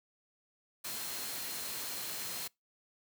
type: tone in noise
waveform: sine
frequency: 4186 Hz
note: C8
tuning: in tune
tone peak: -48 dBFS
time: 0.84-2.48 s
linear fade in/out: 10 ms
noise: white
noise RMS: -40 dBFS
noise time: 0.84-2.48 s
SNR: -11 dB
effects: noise-tail reverb RT60 0.2 s tail -26 dB re dry + high-pass 100 Hz 12 dB/octave